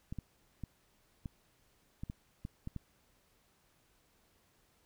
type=clicks; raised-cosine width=5 ms; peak=-28 dBFS; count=9; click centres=0.125 / 0.187 / 0.637 / 1.258 / 2.035 / 2.099 / 2.451 / 2.674 / 2.763 s; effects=pink hiss -71 dBFS RMS until 4.85 s